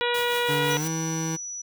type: harmonic tone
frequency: 481.9 Hz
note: B4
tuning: 43 cents flat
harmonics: 1 / 2 / 3 / 4 / 5 / 6 / 7 / 8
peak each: -26 / -29 / -31 / -32 / -33 / -34 / -34 / -35 dBFS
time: 0.01-0.77 s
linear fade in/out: 0 ms
type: noise with tremolo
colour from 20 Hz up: white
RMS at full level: -35 dBFS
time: 0.14-0.88 s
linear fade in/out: 5 ms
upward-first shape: triangle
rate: 5.8 Hz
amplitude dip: 60%
type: tone with pitch glide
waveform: 25% pulse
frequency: 145.6 to 161.55 Hz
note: D3 to E3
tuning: -15 to -35 cents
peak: -23 dBFS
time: 0.48-1.37 s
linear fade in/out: 20 ms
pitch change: +180 cents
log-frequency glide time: 0.76-0.87 s
type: tone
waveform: sine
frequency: 5900 Hz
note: F#8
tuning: 6 cents flat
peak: -32 dBFS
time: 0.7-1.62 s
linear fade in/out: 10 ms
effects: none